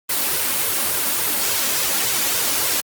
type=noise with flanger; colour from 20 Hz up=white; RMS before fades=-20 dBFS; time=0.09-2.81 s; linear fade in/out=10 ms; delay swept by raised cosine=1.9 to 3.7 ms; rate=3.5 Hz; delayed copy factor=+0.6; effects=high-pass 100 Hz 12 dB/octave + Opus 24 kbps